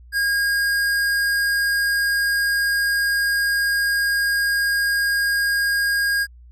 sine tone with hard clipping, 1627 Hz, G#6, 36 cents flat, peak -19 dBFS, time 0.12-6.27 s, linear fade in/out 50 ms, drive 17 dB, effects added 60 Hz sine -42 dBFS peak until 6.51 s

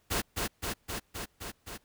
pink noise with echo, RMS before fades -30 dBFS, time 0.1-0.22 s, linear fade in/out 20 ms, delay 260 ms, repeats 6, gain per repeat -2 dB, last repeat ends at 1.78 s, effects pink hiss -70 dBFS RMS until 1.84 s

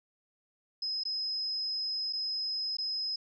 sine tone with dropouts, 5090 Hz, D#8, 39 cents sharp, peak -31 dBFS, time 0.82-3.16 s, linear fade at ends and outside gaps 5 ms, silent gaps 1.036-1.052 / 2.127-2.132 / 2.77-2.784 s, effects none

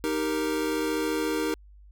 square chord, Eb major, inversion none, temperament equal, 311.1 / 392 / 466.2 Hz, Eb4 / G4 / Bb4, 0 / 0 / 0 cents, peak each -29 / -33 / -31 dBFS, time 0.04-1.54 s, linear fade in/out 0 ms, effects added 50 Hz sine -48 dBFS peak until 1.91 s

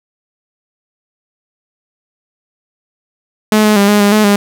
sawtooth tone with pitch steps, 214.3 / 212.4 / 200.7 / 207.5 / 203.1 / 213.7 / 202.9 Hz, A3 / G#3 / G3 / G#3 / G#3 / G#3 / G#3, -45 / +39 / +41 / -1 / -38 / +50 / -40 cents, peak -3 dBFS, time 3.52-4.36 s, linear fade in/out 2 ms, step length 120 ms, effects none

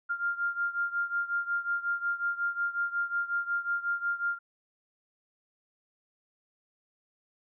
sine beating tone pair, 1396.9 / 1402.4 Hz, F6 / F6, 0 / +7 cents, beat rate 5.5 Hz, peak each -30 / -33 dBFS, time 0.09-4.39 s, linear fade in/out 20 ms, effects none

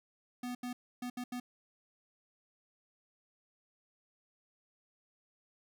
square tone bursts at uneven times, 246.7 Hz, B3, 2 cents flat, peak -38 dBFS, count 5, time 0.43-0.55 / 0.63-0.73 / 1.02-1.1 / 1.17-1.24 / 1.32-1.4 s, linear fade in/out 5 ms, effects none

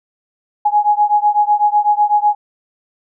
sine beating tone pair, 830.6 / 838.6 Hz, G#5 / G#5, 0 / +17 cents, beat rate 8 Hz, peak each -13 / -14 dBFS, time 0.65-2.35 s, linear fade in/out 10 ms, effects none

